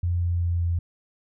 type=tone with pitch steps; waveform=sine; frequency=87.31 / 86.76 / 86.21 / 85.66 Hz; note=F2 / F2 / F2 / F2; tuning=0 / -11 / -22 / -33 cents; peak=-21 dBFS; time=0.03-0.79 s; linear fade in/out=5 ms; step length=190 ms; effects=none